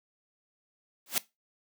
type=noise with exponential growth; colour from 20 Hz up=white; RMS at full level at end=-23 dBFS; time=1.06-1.18 s; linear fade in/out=2 ms; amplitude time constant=25 ms; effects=noise-tail reverb RT60 0.2 s tail -18 dB re dry + high-pass 200 Hz 12 dB/octave